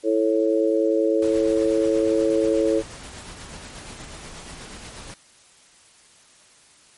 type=harmonic tone; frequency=110 Hz; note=A2; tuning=in tune; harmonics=3 / 4 / 5; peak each=-21 / -21 / -22 dBFS; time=0.03-2.83 s; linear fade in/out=50 ms
type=noise with tremolo; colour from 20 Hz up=pink; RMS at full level=-37 dBFS; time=1.22-5.14 s; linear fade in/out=2 ms; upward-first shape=triangle; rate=8.3 Hz; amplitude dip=40%
effects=white hiss -53 dBFS RMS until 6.97 s + MP3 48 kbps